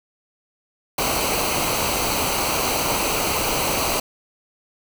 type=noise with comb filter; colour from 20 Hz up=pink; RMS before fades=-22 dBFS; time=0.98-4 s; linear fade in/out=5 ms; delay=0.57 ms; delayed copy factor=-0.65; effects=none